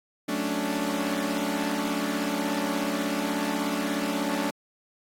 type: chord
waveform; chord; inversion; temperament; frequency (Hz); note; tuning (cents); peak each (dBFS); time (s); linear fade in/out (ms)
sawtooth; D major seventh; first; equal; 185 / 220 / 277.2 / 293.7; F#3 / A3 / C#4 / D4; 0 / 0 / 0 / 0; -31 / -28 / -28 / -26; 0.28-4.51; 10
effects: AAC 48 kbps